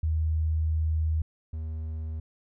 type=tone pair in turn; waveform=sine / triangle; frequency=79.1 / 79.1 Hz; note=D#2 / D#2; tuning=+29 / +29 cents; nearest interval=unison; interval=0 cents; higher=neither; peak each=-23 / -29 dBFS; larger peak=first; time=0.03-1.22 / 1.53-2.2 s; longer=first; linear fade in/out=5 ms; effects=none